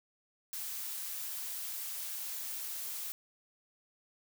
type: noise with high-pass filter sweep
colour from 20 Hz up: blue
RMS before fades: -40 dBFS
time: 0.53-3.12 s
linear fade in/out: 0 ms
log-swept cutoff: 840 to 420 Hz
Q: 1
effects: none